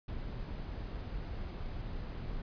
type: noise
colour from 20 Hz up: brown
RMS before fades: -40 dBFS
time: 0.08-2.42 s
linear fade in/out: 5 ms
effects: resampled to 11025 Hz